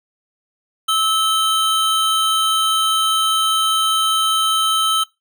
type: tone pair together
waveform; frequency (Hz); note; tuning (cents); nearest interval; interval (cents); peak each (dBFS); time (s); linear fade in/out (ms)
square; 1300 / 3095; E6 / G7; -24 / -23; octave + minor third; 1501; -18; 0.88-5.04; 10
effects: noise-tail reverb RT60 0.2 s tail -21 dB re dry